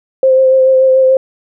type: tone with vibrato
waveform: sine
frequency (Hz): 524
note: C5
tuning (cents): +2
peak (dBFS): -5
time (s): 0.23-1.17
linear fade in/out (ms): 2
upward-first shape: sine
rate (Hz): 6.9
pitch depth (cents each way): 17
effects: none